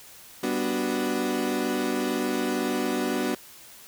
35% pulse chord, G major seventh, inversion none, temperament equal, 196 / 246.9 / 293.7 / 370 Hz, G3 / B3 / D4 / F#4, 0 / 0 / 0 / 0 cents, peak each -33 / -27 / -29 / -28 dBFS, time 0.43-3.35 s, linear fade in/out 5 ms, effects white hiss -48 dBFS RMS until 3.87 s

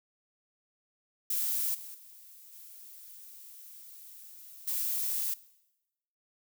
violet noise with level steps, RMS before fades -31 / -45 / -53 / -50 / -32 dBFS, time 1.3-5.34 s, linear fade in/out 5 ms, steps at 1.74 / 1.94 / 2.52 / 4.67 s, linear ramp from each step 10 ms, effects noise-tail reverb RT60 0.9 s tail -19 dB re dry

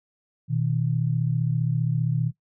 sine tone pair together, 122 / 157.18 Hz, B2 / D#3, -21 / +18 cents, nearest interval major third, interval 439 cents, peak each -24 dBFS, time 0.48-2.32 s, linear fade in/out 50 ms, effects noise-tail reverb RT60 0.1 s tail -17 dB re dry

